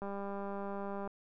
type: click train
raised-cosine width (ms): 1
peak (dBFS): -28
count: 211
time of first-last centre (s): 0.02-1.075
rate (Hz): 199
effects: none